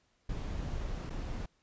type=noise with dropouts; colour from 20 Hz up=brown; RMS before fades=-37 dBFS; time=0.29-1.46 s; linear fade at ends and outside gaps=5 ms; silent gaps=1.097-1.103 s; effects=pink hiss -73 dBFS RMS until 1.62 s + resampled to 16000 Hz